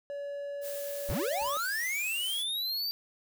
triangle tone, 569 Hz, C#5, 45 cents sharp, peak -33 dBFS, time 0.1-1.57 s, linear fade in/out 0 ms
blue noise, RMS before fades -42 dBFS, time 0.61-2.45 s, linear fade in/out 50 ms
square linear sweep, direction up, 32.98 to 4699 Hz, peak -31 dBFS, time 1.09-2.91 s, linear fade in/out 0 ms
brown noise with exponential decay, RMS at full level -47 dBFS, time 1.41-1.64 s, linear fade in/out 5 ms, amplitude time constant 50 ms
effects none

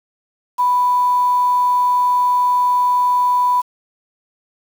sine tone with quantisation, 989 Hz, B5, 2 cents sharp, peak -12 dBFS, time 0.58-3.62 s, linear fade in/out 20 ms, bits 6, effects none

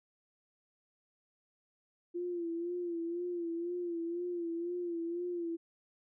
sine tone with vibrato, 344.1 Hz, F4, 26 cents flat, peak -34 dBFS, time 2.14-5.57 s, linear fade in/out 20 ms, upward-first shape sine, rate 2 Hz, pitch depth 56 cents each way, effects none

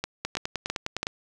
two click trains, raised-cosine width 0.2 ms, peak -11 / -11 dBFS, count 4 / 9, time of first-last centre 0.04-1.03 / 0.25-1.069 s, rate 3.03 / 9.77 Hz, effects none

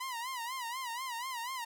sawtooth tone with vibrato, 987.8 Hz, B5, in tune, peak -33 dBFS, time 0-1.65 s, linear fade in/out 10 ms, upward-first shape sine, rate 4.1 Hz, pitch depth 130 cents each way, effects none

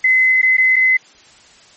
sine tone with dropouts, 2041 Hz, C7, 44 cents flat, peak -9 dBFS, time 0.04-0.97 s, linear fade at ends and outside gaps 5 ms, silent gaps 0.417-0.428 / 0.569-0.58 / 0.759-0.763 s, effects white hiss -46 dBFS RMS until 1.76 s + MP3 32 kbps

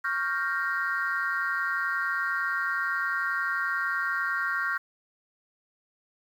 sine chord, G half-diminished seventh, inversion second, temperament equal, 1108.7 / 1396.9 / 1568 / 1864.7 Hz, Db6 / F6 / G6 / Bb6, 0 / 0 / 0 / 0 cents, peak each -33 / -29 / -30 / -32 dBFS, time 0.04-4.78 s, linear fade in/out 10 ms, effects tanh soft clip ceiling -18 dBFS + 9-bit

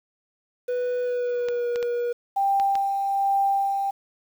triangle tone with pitch glide, 493.9 to 480.1 Hz, B4 to B4, 0 to -49 cents, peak -21 dBFS, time 0.68-2.13 s, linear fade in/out 10 ms, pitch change -49 cents, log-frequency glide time 1.03-1.68 s
clicks, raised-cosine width 0.2 ms, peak -17 dBFS, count 5, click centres 1.486 / 1.759 / 1.828 / 2.599 / 2.754 s
sine tone with tremolo, 790 Hz, G5, 13 cents sharp, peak -18 dBFS, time 2.36-3.91 s, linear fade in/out 10 ms, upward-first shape sine, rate 1.2 Hz, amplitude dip 40%
effects 8-bit

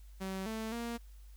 sawtooth tone with pitch steps, 190.6 / 221.1 / 234.6 Hz, G3 / A3 / A#3, -48 / +9 / +11 cents, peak -33 dBFS, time 0.2-0.98 s, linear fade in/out 20 ms, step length 260 ms, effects added 50 Hz sine -50 dBFS peak until 1.36 s + white hiss -68 dBFS RMS until 1.36 s

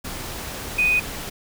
sine tone in noise, 2489 Hz, D#7, in tune, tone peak -16 dBFS, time 0.78-1 s, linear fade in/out 10 ms, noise pink, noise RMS -32 dBFS, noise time 0.04-1.3 s, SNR +13 dB, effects none

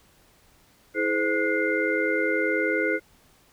sine tone cluster, 325.8 / 424.7 / 515 / 1454 / 2096 Hz, E4 / G#4 / C5 / F#6 / C7, -20 / +39 / -28 / -31 / +2 cents, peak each -28 dBFS, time 0.94-3 s, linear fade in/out 50 ms, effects pink hiss -59 dBFS RMS until 3.52 s

